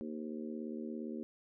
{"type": "harmonic tone with a mistuned harmonic", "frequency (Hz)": 77.4, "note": "D#2", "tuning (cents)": -9, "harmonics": [3, 4, 5, 6, 7], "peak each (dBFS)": [-41, -45, -46, -55, -52], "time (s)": [0.01, 1.23], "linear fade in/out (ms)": 0, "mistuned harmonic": 7, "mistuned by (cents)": -33, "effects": []}